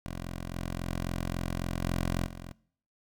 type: tone with level steps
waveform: 10% pulse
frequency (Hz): 43.65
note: F1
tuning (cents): 0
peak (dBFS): -28 / -25 / -23 / -20 / -33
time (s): 0.06-2.52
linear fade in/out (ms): 0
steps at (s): 0.54 / 0.87 / 1.82 / 2.25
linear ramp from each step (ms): 20
effects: noise-tail reverb RT60 0.6 s tail -22 dB re dry